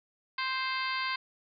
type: harmonic tone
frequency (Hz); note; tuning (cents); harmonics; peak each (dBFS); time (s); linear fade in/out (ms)
523.3; C5; 0; 2 / 3 / 4 / 5 / 6 / 7 / 8 / 9; -34 / -37 / -36 / -40 / -43 / -44 / -42 / -41; 0.38-1.16; 5
effects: none